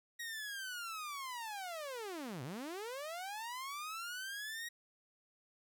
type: linear two-way sweep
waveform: sawtooth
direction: down then up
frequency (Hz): 1900 to 116.54 to 1900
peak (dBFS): -38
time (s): 0.19-4.69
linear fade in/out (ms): 10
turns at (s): 2.43
effects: none